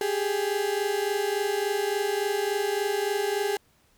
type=tone pair together; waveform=35% pulse; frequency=395.8 / 419.3 Hz; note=G4 / G#4; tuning=+17 / +17 cents; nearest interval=minor second; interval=100 cents; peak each=-26 dBFS; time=0.01-3.57 s; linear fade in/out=2 ms; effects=pink hiss -64 dBFS RMS until 3.97 s